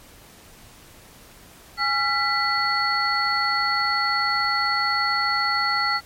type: tone cluster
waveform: sine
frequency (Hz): 826 / 1364 / 1984 / 4401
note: G#5 / F6 / B6 / C#8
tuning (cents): -10 / -41 / +7 / -13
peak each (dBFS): -28 / -23 / -25 / -25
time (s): 1.77-6.01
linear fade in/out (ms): 50
effects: pink hiss -48 dBFS RMS until 6.05 s + MP3 64 kbps